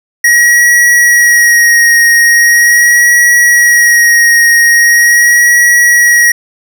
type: tone with vibrato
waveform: square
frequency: 1896 Hz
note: A#6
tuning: 29 cents sharp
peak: -4 dBFS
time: 0.24-6.32 s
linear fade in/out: 5 ms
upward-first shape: sine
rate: 0.41 Hz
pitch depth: 21 cents each way
effects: none